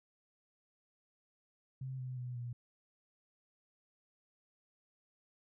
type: tone with pitch steps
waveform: sine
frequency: 131.4 / 127.73 / 124.17 / 120.7 Hz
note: C3 / C3 / B2 / B2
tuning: +8 / -41 / +10 / -39 cents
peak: -39 dBFS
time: 1.81-2.53 s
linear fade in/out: 5 ms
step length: 180 ms
effects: none